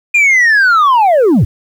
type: linear sweep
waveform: sine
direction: down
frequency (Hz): 2442 to 75.1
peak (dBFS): -3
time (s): 0.14-1.45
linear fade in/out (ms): 10
effects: tanh soft clip ceiling -5 dBFS + 7-bit